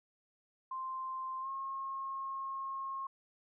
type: tone with pitch glide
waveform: sine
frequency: 1046.5 to 1079 Hz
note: C6 to C#6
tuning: 0 to -47 cents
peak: -37 dBFS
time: 0.71-3.07 s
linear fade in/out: 5 ms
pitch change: +53 cents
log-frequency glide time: 1.41-1.48 s
effects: none